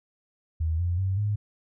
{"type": "tone with pitch steps", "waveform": "sine", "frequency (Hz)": [80.2, 87.46, 95.37, 104.01], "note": ["E2", "F2", "G2", "G#2"], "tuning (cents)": [-47, 3, -47, 3], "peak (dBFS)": -23, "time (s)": [0.6, 1.36], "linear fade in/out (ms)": 10, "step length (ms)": 190, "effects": []}